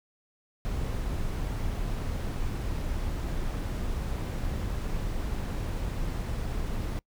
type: noise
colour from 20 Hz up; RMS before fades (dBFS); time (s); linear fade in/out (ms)
brown; -31; 0.65-6.99; 0
effects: noise-tail reverb RT60 0.1 s tail -25 dB re dry